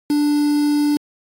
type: tone with quantisation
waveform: triangle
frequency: 293.7 Hz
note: D4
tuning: in tune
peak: -12 dBFS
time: 0.1-0.97 s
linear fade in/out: 2 ms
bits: 5
effects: AAC 48 kbps